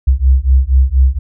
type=beating tone pair; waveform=sine; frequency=63.7 / 67.9 Hz; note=C2 / C#2; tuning=-46 / -35 cents; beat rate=4.2 Hz; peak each=-10 dBFS; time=0.07-1.19 s; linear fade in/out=10 ms; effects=none